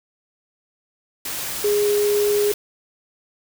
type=tone in noise; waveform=sine; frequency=413.6 Hz; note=G#4; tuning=7 cents flat; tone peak=-16 dBFS; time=1.64-2.52 s; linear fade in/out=5 ms; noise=white; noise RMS=-28 dBFS; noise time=1.25-2.54 s; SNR=+9 dB; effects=none